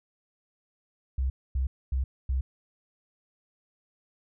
sine tone bursts, 65.41 Hz, C2, in tune, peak -24 dBFS, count 4, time 1.18-2.41 s, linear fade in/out 5 ms, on 120 ms, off 250 ms, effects none

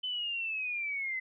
sine linear sweep, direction down, 3046 to 2026 Hz, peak -32 dBFS, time 0.03-1.2 s, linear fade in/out 10 ms, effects none

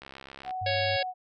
click train, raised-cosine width 0.3 ms, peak -27 dBFS, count 34, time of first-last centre 0.02-0.508 s, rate 67.6 Hz
sine tone with vibrato, 740 Hz, F#5, in tune, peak -31 dBFS, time 0.44-1.14 s, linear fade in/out 50 ms, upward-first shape sine, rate 2.4 Hz, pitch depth 12 cents each way
sine tone, 99 Hz, G2, 18 cents sharp, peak -34 dBFS, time 0.61-0.97 s, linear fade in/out 10 ms
harmonic tone, 554.4 Hz, C#5, in tune, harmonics 1 / 3 / 4 / 5 / 6 / 7 / 8 / 9, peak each -29 / -34 / -35 / -36 / -37 / -37 / -38 / -39 dBFS, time 0.66-1.03 s, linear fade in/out 5 ms
effects none

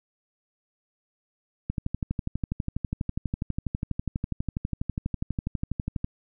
click train, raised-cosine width 5 ms, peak -15 dBFS, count 54, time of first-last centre 1.7-6.044 s, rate 12.2 Hz, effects none

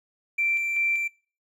triangle tone with tremolo, 2349 Hz, D7, in tune, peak -18 dBFS, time 0.38-1.08 s, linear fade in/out 10 ms, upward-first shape square, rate 2.6 Hz, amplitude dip 45%, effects noise-tail reverb RT60 0.4 s tail -23 dB re dry + tanh soft clip ceiling -19 dBFS

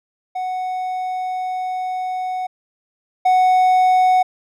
triangle tone pair in turn, 740 / 740 Hz, F#5 / F#5, 0 / 0 cents, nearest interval unison, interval 0 cents, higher neither, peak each -19 / -9 dBFS, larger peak second, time 0.35-2.47 / 3.25-4.23 s, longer first, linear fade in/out 10 ms, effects none

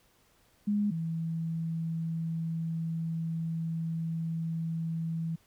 sine tone pair in turn, 206.3 / 163.74 Hz, G#3 / E3, -11 / -11 cents, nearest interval major third, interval 400 cents, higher first, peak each -25 / -30 dBFS, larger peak first, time 0.67-0.91 / 0.91-5.36 s, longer second, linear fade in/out 10 ms, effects pink hiss -66 dBFS RMS until 5.46 s

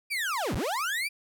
35% pulse linear two-way sweep, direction down then up, 2424 to 36.66 to 2424 Hz, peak -26 dBFS, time 0.1-1.09 s, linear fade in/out 20 ms, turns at 0.55 s, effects none

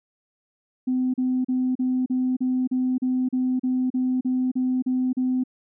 sine tone bursts, 255.2 Hz, C4, 43 cents flat, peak -19 dBFS, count 15, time 0.87-5.438 s, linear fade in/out 10 ms, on 270 ms, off 37 ms, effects tanh soft clip ceiling -15 dBFS

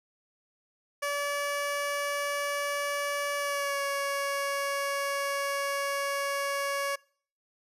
15% pulse tone with pitch glide, 574 to 559.9 Hz, D5 to C#5, -40 to +17 cents, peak -22 dBFS, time 1.02-6.96 s, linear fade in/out 10 ms, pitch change -43 cents, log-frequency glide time 3.37-3.82 s, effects noise-tail reverb RT60 0.5 s tail -24 dB re dry + resampled to 32000 Hz

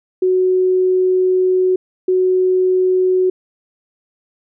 sine tone pair in turn, 370 / 370 Hz, F#4 / F#4, 0 / 0 cents, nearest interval unison, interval 0 cents, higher neither, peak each -11 / -11 dBFS, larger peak neither, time 0.22-1.76 / 2.08-3.3 s, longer first, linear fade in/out 5 ms, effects none

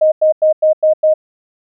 sine tone bursts, 622.3 Hz, D#5, in tune, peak -7 dBFS, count 6, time 0.01-1.14 s, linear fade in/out 10 ms, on 110 ms, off 94 ms, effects none

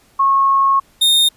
sine / 45% pulse tone pair in turn, 1092 / 3673 Hz, C#6 / A#7, -26 / -26 cents, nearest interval octave + major sixth, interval 2100 cents, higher second, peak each -10 dBFS, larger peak neither, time 0.19-0.8 / 1.01-1.29 s, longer first, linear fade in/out 10 ms, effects pink hiss -53 dBFS RMS until 1.36 s + resampled to 32000 Hz

